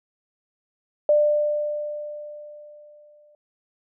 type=tone with exponential decay; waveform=sine; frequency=595 Hz; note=D5; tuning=22 cents sharp; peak=-13 dBFS; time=1.09-3.35 s; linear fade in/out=2 ms; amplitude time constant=490 ms; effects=none